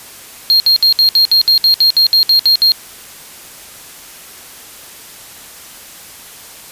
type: tone bursts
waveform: triangle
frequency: 4226 Hz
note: C8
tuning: 16 cents sharp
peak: -5 dBFS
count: 14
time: 0.5-2.719 s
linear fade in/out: 0 ms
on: 100 ms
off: 63 ms
effects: white hiss -35 dBFS RMS until 6.71 s + resampled to 32000 Hz